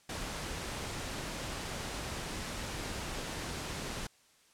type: noise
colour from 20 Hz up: pink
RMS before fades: -39 dBFS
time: 0.09-4.07 s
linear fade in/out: 5 ms
effects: white hiss -65 dBFS RMS until 4.53 s + low-pass 9000 Hz 12 dB/octave